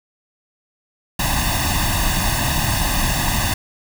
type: noise with comb filter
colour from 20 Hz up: pink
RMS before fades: -19 dBFS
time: 1.19-3.54 s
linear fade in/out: 5 ms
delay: 1.1 ms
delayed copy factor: +1
effects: none